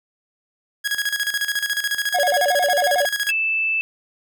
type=tone with tremolo; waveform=sawtooth; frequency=1657 Hz; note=G#6; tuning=4 cents flat; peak=-15 dBFS; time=0.84-3.32 s; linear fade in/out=20 ms; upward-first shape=square; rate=14 Hz; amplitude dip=70%
type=tone with vibrato; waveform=triangle; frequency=644 Hz; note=E5; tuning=41 cents flat; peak=-15 dBFS; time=2.14-3.06 s; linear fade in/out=10 ms; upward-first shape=square; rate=11 Hz; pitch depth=200 cents each way
type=tone; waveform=sine; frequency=2637 Hz; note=E7; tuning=in tune; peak=-18 dBFS; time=3.29-3.81 s; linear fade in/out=0 ms
effects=none